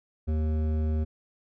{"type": "tone with hard clipping", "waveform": "sine", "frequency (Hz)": 77.7, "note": "D#2", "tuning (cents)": -2, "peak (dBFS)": -26, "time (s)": [0.27, 1.05], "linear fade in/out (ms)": 20, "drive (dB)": 12, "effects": []}